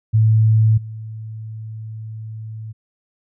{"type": "tone with level steps", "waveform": "sine", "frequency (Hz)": 110, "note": "A2", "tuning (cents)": 0, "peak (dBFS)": [-10, -28], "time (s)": [0.13, 2.73], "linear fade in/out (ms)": 20, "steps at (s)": 0.77, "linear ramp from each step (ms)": 10, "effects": []}